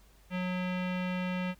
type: tone with low-pass filter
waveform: square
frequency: 182.2 Hz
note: F#3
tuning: 26 cents flat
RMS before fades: -33 dBFS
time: 0.3-1.55 s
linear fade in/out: 50 ms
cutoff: 2600 Hz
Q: 2.7
effects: added 50 Hz sine -59 dBFS peak until 1.59 s + pink hiss -64 dBFS RMS until 1.59 s